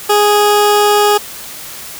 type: tone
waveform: 20% pulse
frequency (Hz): 414.7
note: G#4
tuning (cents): -3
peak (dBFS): -3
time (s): 0.09-1.18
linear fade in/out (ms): 10
effects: white hiss -29 dBFS RMS until 1.99 s